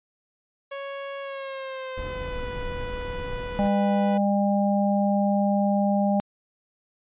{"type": "tone with pitch glide", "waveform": "sawtooth", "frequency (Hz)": [554.4, 493.9], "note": ["C#5", "B4"], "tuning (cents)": [0, 0], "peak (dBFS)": -28, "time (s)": [0.71, 4.18], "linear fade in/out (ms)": 10, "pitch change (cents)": -200, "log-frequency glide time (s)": [1.21, 2.46]}
{"type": "noise", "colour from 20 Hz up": "brown", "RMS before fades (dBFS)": -34, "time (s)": [1.97, 3.68], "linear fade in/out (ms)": 10}
{"type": "harmonic tone", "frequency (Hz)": 200.9, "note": "G3", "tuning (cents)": 43, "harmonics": [1, 3, 4], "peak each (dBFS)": [-21, -26, -27], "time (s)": [3.59, 6.2], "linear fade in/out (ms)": 0}
{"effects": ["resampled to 8000 Hz"]}